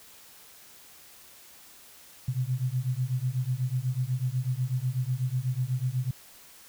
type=beating tone pair; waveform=sine; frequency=123.47 / 131.57 Hz; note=B2 / C3; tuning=0 / +10 cents; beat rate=8.1 Hz; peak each=-29 dBFS; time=2.28-6.11 s; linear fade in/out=5 ms; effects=white hiss -52 dBFS RMS until 6.68 s